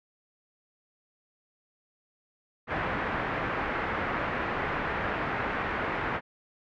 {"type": "low-pass noise", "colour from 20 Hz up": "white", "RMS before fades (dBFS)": -31, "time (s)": [2.67, 6.21], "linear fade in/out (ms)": 50, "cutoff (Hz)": 1900, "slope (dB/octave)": 24, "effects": []}